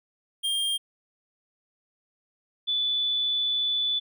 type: tone pair in turn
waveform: square / sine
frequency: 3205 / 3477 Hz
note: G7 / A7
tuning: +38 / -21 cents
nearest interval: minor second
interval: 141 cents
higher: second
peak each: -25 / -23 dBFS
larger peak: second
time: 0.43-0.78 / 2.67-4 s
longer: second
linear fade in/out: 20 ms
effects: none